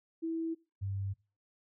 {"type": "tone pair in turn", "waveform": "sine", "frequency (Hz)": [327.2, 98.12], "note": ["E4", "G2"], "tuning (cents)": [-13, 2], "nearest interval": "octave + major sixth", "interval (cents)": 2085, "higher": "first", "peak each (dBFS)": [-32, -33], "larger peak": "first", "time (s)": [[0.22, 0.55], [0.81, 1.14]], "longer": "neither", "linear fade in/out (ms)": 20, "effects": ["noise-tail reverb RT60 0.3 s tail -21 dB re dry"]}